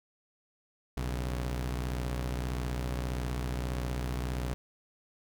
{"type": "tone pair together", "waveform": "sawtooth", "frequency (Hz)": [61.65, 138.4], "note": ["B1", "C#3"], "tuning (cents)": [-2, -2], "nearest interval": "octave + major second", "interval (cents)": 1400, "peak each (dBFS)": [-28, -36], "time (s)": [0.97, 4.54], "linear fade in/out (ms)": 0, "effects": []}